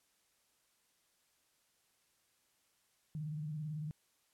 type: tone with vibrato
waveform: sine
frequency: 152.5 Hz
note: D#3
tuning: 34 cents flat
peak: -38 dBFS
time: 3.15-3.91 s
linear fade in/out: 0 ms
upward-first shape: square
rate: 18 Hz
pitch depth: 56 cents each way
effects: white hiss -75 dBFS RMS until 4.33 s + low-pass 12000 Hz 12 dB/octave